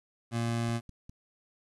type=tone; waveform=25% pulse; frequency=116.6 Hz; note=A#2; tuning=1 cent sharp; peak=-25 dBFS; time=0.31-0.81 s; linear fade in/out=50 ms
type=click train; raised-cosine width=5 ms; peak=-34 dBFS; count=4; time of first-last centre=0.49-1.095 s; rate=4.96 Hz
effects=resampled to 24000 Hz + 10-bit